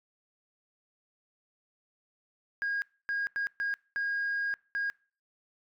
sine tone bursts at uneven times, 1631 Hz, G#6, 32 cents flat, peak -27 dBFS, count 6, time 2.62-2.82 / 3.09-3.27 / 3.36-3.47 / 3.6-3.74 / 3.96-4.54 / 4.75-4.9 s, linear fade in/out 0 ms, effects noise-tail reverb RT60 0.4 s tail -25 dB re dry + tanh soft clip ceiling -26 dBFS

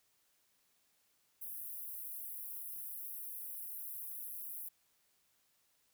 pink high-pass noise, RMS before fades -45 dBFS, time 1.41-4.69 s, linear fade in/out 10 ms, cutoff 11000 Hz, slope 48 dB/octave, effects white hiss -75 dBFS RMS until 5.93 s

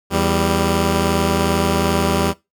10% pulse tone pair together, 82.58 / 196.4 Hz, E2 / G3, +4 / +4 cents, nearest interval octave + minor third, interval 1500 cents, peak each -10 dBFS, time 0.1-2.34 s, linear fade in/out 50 ms, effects noise-tail reverb RT60 0.2 s tail -19 dB re dry

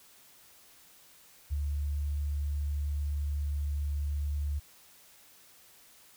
sine tone with ADSR envelope, 72.6 Hz, D2, 19 cents flat, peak -26 dBFS, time 1.5-4.6 s, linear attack 32 ms, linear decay 11 ms, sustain -3 dB, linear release 20 ms, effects white hiss -58 dBFS RMS until 6.16 s

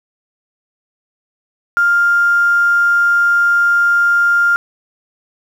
sine tone with quantisation, 1400 Hz, F6, 4 cents sharp, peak -9 dBFS, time 1.77-4.56 s, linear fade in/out 0 ms, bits 6, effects none

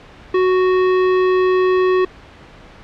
sine tone with hard clipping, 370 Hz, F#4, in tune, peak -14 dBFS, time 0.34-2.05 s, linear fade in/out 5 ms, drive 16 dB, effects pink hiss -41 dBFS RMS until 2.83 s + low-pass 3000 Hz 12 dB/octave

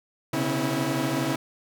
sawtooth tone cluster, 127.7 / 140.1 / 250.2 / 272.5 / 324.9 Hz, C3 / C#3 / B3 / C#4 / E4, -42 / +19 / +23 / -29 / -25 cents, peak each -31 / -26 / -28 / -28 / -24 dBFS, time 0.33-1.36 s, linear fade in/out 5 ms, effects none

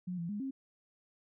sine tone with pitch steps, 180.5 / 169.5 / 206.3 / 268.3 Hz, F#3 / E3 / G#3 / C4, -43 / +49 / -11 / +44 cents, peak -35 dBFS, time 0.07-0.51 s, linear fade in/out 10 ms, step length 110 ms, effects none

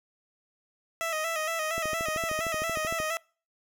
15% pulse tone with vibrato, 642 Hz, E5, 46 cents flat, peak -22 dBFS, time 1.01-3.17 s, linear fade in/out 0 ms, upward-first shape square, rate 4.3 Hz, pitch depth 51 cents each way
click train, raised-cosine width 2 ms, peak -24 dBFS, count 17, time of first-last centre 1.78-3.001 s, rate 13.1 Hz
effects noise-tail reverb RT60 0.4 s tail -26 dB re dry

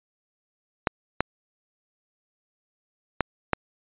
clicks, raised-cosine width 0.5 ms, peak -5 dBFS, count 4, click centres 0.872 / 1.206 / 3.207 / 3.533 s, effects resampled to 8000 Hz

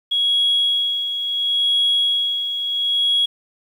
sine tone with tremolo, 3323 Hz, G#7, in tune, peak -13 dBFS, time 0.11-3.26 s, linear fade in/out 10 ms, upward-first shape sine, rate 0.72 Hz, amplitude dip 60%, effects tanh soft clip ceiling -10 dBFS + 8-bit

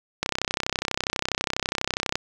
click train, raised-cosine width 0.2 ms, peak -6 dBFS, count 63, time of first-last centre 0.23-2.155 s, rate 32.2 Hz, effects none

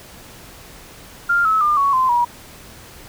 sine tone with pitch steps, 1396.9 / 1295.8 / 1202.1 / 1115.1 / 1034.5 / 959.6 Hz, F6 / E6 / D6 / C#6 / C6 / A#5, 0 / -30 / +40 / +10 / -20 / +50 cents, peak -13 dBFS, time 1.29-2.25 s, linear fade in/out 10 ms, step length 160 ms, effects pink hiss -41 dBFS RMS until 3.08 s

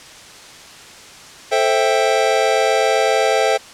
square chord, A minor seventh, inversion none, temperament equal with one note detuned, 440 / 527.8 / 659.3 / 784 Hz, A4 / C5 / E5 / G5, 0 / +15 / 0 / 0 cents, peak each -20 dBFS, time 1.51-3.58 s, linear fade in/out 20 ms, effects white hiss -39 dBFS RMS until 3.73 s + low-pass 7000 Hz 12 dB/octave

